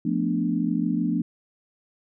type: chord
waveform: sine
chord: B half-diminished seventh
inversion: second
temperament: equal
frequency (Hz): 174.61 / 220 / 246.9 / 293.7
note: F3 / A3 / B3 / D4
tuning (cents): 0 / 0 / 0 / 0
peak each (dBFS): -27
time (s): 0.05-1.22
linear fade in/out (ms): 5
effects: none